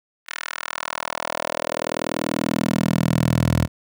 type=tone with high-pass filter sweep; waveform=10% pulse; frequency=40.42 Hz; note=E1; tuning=33 cents flat; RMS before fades=-23 dBFS; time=0.26-3.68 s; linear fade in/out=50 ms; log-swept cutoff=1800 to 90 Hz; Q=1.7; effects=none